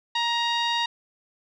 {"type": "tone with low-pass filter", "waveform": "sawtooth", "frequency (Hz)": 940, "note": "A#5", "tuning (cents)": 14, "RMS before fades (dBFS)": -25, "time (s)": [0.15, 0.86], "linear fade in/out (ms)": 5, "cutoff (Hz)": 3900, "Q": 3.4, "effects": []}